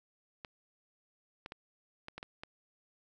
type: clicks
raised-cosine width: 0.3 ms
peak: -27 dBFS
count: 7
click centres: 0.448 / 1.461 / 1.521 / 2.084 / 2.18 / 2.229 / 2.435 s
effects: none